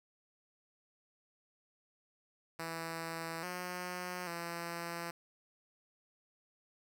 5% pulse tone with pitch steps, 164.5 / 180.1 / 170 Hz, E3 / F#3 / F3, -3 / -46 / -46 cents, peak -28 dBFS, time 2.59-5.11 s, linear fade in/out 5 ms, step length 840 ms, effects none

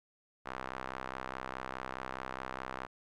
sawtooth tone with band-pass filter, 64.8 Hz, C2, 16 cents flat, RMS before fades -42 dBFS, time 0.45-2.87 s, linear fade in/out 20 ms, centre 1200 Hz, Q 1.4, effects none

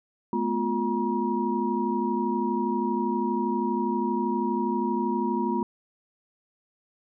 sine tone cluster, 213.9 / 246.4 / 352.8 / 954 Hz, A3 / B3 / F4 / A#5, -49 / -4 / +18 / +40 cents, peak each -29 dBFS, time 0.33-5.63 s, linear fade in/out 2 ms, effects none

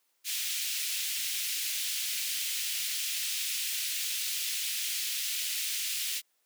pink high-pass noise, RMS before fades -33 dBFS, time 0.24-6.22 s, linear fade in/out 50 ms, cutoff 2500 Hz, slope 24 dB/octave, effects white hiss -74 dBFS RMS until 6.45 s + high-pass 300 Hz 12 dB/octave

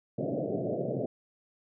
white band-pass noise, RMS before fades -32 dBFS, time 0.18-1.06 s, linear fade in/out 5 ms, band 110 to 670 Hz, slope 96 dB/octave, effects none

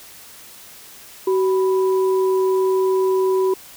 sine tone pair together, 377.8 / 987.8 Hz, F#4 / B5, +36 / 0 cents, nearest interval octave + perfect fourth, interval 1664 cents, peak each -15 / -26 dBFS, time 1.27-3.54 s, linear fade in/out 5 ms, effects white hiss -42 dBFS RMS until 3.76 s

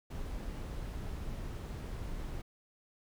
brown noise, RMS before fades -40 dBFS, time 0.1-2.42 s, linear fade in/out 10 ms, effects none

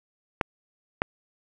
clicks, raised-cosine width 0.5 ms, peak -7 dBFS, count 2, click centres 0.412 / 1.019 s, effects none

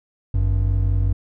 triangle tone pair together, 50.7 / 95.7 Hz, G#1 / G2, -41 / -41 cents, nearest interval major seventh, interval 1100 cents, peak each -17 dBFS, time 0.34-1.13 s, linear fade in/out 5 ms, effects none

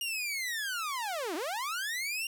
sawtooth linear two-way sweep, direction down then up, 2861 to 290 to 2819 Hz, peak -29 dBFS, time 0.01-2.27 s, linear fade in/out 2 ms, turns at 1.35 s, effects none

